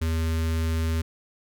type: tone with notch filter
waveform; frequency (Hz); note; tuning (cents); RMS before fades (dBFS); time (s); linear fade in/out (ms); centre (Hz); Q
square; 81.1; E2; -28; -25; 0.01-1.02; 10; 730; 1.3
effects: none